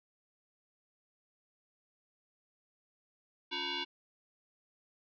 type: tone with frequency modulation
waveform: sine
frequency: 277.2 Hz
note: C#4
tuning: in tune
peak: -34 dBFS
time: 3.51-3.85 s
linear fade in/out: 20 ms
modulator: 629 Hz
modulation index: 6.1
effects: none